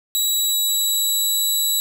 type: tone with pitch glide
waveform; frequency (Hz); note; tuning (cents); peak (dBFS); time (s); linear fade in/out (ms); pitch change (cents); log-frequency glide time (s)
15% pulse; 3894 to 3919; B7 to B7; -25 to -14; -11; 0.15-1.8; 0; +11; 0.32-1.51
effects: none